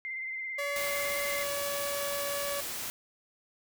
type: tone with vibrato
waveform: sine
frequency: 2081 Hz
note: C7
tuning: 10 cents flat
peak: -34 dBFS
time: 0.05-1.43 s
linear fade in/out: 0 ms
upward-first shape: sine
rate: 18 Hz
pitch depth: 29 cents each way
type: tone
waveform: sawtooth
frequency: 569 Hz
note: C#5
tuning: 45 cents sharp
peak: -29 dBFS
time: 0.58-2.61 s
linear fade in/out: 10 ms
type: noise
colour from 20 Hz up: white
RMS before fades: -37 dBFS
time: 0.76-2.9 s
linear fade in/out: 0 ms
effects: none